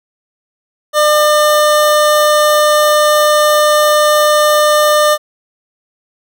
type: tone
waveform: 25% pulse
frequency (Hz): 601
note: D5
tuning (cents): +40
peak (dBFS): -4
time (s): 0.93-5.18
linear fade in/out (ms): 50
effects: none